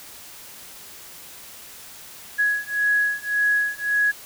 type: beating tone pair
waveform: sine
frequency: 1671 / 1672.8 Hz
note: G#6 / G#6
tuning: +10 / +12 cents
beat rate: 1.8 Hz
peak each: -22 dBFS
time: 2.38-4.12 s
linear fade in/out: 20 ms
effects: white hiss -42 dBFS RMS until 4.25 s